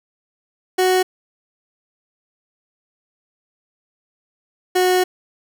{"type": "tone pair in turn", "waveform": "30% pulse", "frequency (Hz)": [370, 366.2], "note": ["F#4", "F#4"], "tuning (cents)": [0, -18], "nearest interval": "unison", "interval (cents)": 18, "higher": "first", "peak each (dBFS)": -11, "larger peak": "neither", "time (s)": [[0.78, 1.03], [4.75, 5.04]], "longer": "second", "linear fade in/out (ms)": 10, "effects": []}